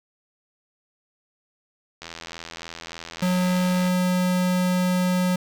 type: click train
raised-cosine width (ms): 0.2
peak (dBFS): -18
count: 156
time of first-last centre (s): 2.02-3.879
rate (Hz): 83.4
type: tone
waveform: square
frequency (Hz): 181.7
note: F#3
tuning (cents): -31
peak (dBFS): -20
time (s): 3.22-5.36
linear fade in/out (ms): 5
effects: none